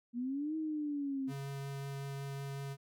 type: linear two-way sweep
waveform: sine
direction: up then down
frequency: 233.1 to 318.4 to 260 Hz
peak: -34 dBFS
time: 0.13-1.33 s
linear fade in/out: 50 ms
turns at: 0.56 s
type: tone with vibrato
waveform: square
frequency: 138.59 Hz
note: C#3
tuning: in tune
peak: -40 dBFS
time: 1.27-2.77 s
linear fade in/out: 50 ms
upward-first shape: triangle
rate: 5.4 Hz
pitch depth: 9 cents each way
effects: none